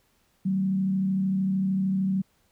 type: tone with frequency modulation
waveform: sine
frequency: 190.9 Hz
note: G3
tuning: 46 cents flat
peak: -22 dBFS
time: 0.45-2.22 s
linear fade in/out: 10 ms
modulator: 33.2 Hz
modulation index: 0.36
effects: pink hiss -67 dBFS RMS until 2.51 s